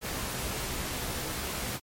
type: noise with comb filter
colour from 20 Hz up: pink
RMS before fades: -34 dBFS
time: 0.01-1.8 s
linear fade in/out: 50 ms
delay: 16 ms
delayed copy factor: +0.5
effects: MP3 64 kbps